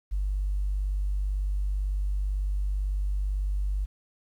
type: tone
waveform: sine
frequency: 49 Hz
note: G1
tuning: in tune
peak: -24 dBFS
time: 0.11-3.86 s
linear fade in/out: 20 ms
effects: tanh soft clip ceiling -20 dBFS + 10-bit